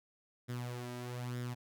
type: tone with flanger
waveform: sawtooth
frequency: 122.7 Hz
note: B2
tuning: 11 cents flat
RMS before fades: -41 dBFS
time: 0.48-1.55 s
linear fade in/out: 20 ms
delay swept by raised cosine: 0.56 to 3.16 ms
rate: 1.1 Hz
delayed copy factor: +0.6
effects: none